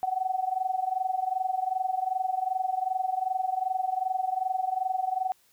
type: tone with amplitude modulation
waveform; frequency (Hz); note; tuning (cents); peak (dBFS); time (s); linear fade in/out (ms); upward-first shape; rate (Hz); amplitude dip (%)
sine; 751; F#5; +26; -22; 0.03-5.32; 0; sine; 22.6; 85
effects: white hiss -64 dBFS RMS until 5.52 s

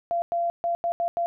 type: tone bursts at uneven times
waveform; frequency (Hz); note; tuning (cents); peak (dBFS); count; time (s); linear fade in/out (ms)
sine; 686; F5; -31; -22; 6; 0.11-0.22 / 0.32-0.5 / 0.64-0.75 / 0.84-0.92 / 1-1.08 / 1.17-1.26; 0
effects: none

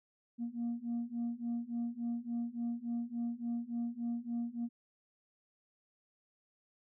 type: beating tone pair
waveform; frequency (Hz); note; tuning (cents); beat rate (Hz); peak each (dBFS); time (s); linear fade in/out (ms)
sine; 234.1 / 237.6; A#3 / A#3; +8 / +33; 3.5; -37 / -36; 0.38-4.69; 50
effects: tanh soft clip ceiling -31 dBFS

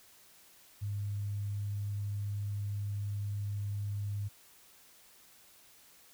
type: tone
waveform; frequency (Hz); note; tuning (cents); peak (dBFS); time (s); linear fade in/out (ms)
sine; 102; G#2; -31; -33; 0.81-4.29; 20
effects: white hiss -60 dBFS RMS until 6.13 s

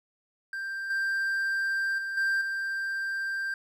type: tone with level steps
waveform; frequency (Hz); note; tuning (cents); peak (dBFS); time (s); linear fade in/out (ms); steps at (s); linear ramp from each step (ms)
triangle; 1579; G6; +12; -30 / -24 / -29 / -22 / -27; 0.53-3.54; 2; 0.9 / 1.98 / 2.17 / 2.41; 5
effects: none

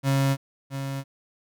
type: tone with echo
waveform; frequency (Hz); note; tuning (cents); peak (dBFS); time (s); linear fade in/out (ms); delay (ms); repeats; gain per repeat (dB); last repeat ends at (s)
35% pulse; 136.7; C#3; -24; -18; 0.03-0.37; 50; 670; 1; -9; 1.04
effects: none

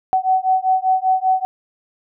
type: beating tone pair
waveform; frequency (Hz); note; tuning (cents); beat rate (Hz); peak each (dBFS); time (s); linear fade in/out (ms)
sine; 750 / 755.1; F#5 / F#5; +23 / +35; 5.1; -17; 0.13-1.45; 0
effects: none

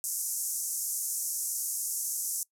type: band-pass noise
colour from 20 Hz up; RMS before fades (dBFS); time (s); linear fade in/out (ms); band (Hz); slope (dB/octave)
white; -33; 0.04-2.43; 0; 5900 to 13000; 48
effects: noise-tail reverb RT60 0.1 s tail -22 dB re dry

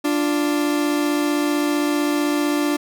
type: tone pair together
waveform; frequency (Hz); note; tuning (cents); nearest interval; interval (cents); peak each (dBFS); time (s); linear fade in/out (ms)
40% pulse; 293.6 / 349.2; D4 / F4; 0 / 0; minor third; 300; -18 / -24; 0.04-2.77; 10
effects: none

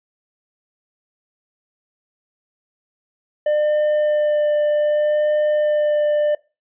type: tone with vibrato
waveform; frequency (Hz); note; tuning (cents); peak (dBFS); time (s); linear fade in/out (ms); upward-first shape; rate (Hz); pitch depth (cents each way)
triangle; 599; D5; +34; -13; 3.46-6.35; 5; sine; 0.65; 10
effects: noise-tail reverb RT60 0.3 s tail -22 dB re dry + resampled to 8000 Hz

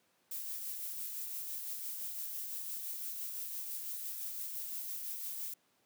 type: noise with tremolo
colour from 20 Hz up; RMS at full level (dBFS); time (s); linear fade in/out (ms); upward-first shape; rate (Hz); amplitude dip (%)
violet; -40; 0.31-5.54; 5; sine; 5.9; 30
effects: pink hiss -73 dBFS RMS until 5.85 s + high-pass 200 Hz 12 dB/octave

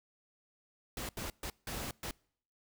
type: noise bursts at uneven times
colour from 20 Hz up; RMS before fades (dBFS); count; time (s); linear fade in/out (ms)
pink; -40; 5; 0.97-1.09 / 1.17-1.3 / 1.43-1.5 / 1.67-1.91 / 2.03-2.11; 2
effects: noise-tail reverb RT60 0.6 s tail -26 dB re dry

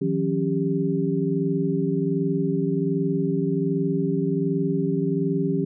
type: tone cluster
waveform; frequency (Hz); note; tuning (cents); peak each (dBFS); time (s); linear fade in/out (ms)
sine; 158.6 / 179.9 / 273.5 / 395.2; D#3 / F#3 / C#4 / G4; +33 / -48 / -23 / +14; -26; 0.01-5.65; 10
effects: none

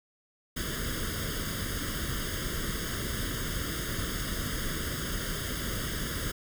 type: noise with comb filter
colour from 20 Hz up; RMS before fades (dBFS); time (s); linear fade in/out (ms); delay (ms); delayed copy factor
pink; -33; 0.56-6.32; 10; 0.6; +1
effects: none

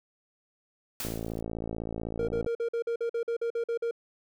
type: noise with exponential decay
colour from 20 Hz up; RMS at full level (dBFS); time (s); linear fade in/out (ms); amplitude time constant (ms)
white; -33; 1-1.41; 0; 89
type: click train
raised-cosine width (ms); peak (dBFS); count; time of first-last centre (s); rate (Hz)
2; -21; 80; 1.05-2.463; 55.9
type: tone bursts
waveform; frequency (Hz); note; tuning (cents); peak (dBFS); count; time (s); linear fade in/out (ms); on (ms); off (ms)
triangle; 466.2; A#4; 0; -25; 13; 2.19-3.911; 5; 89; 47
effects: none

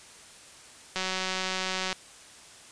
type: click train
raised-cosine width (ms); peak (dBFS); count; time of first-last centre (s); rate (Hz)
0.2; -13; 182; 0.96-1.928; 187
effects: white hiss -50 dBFS RMS until 2.71 s + resampled to 22050 Hz

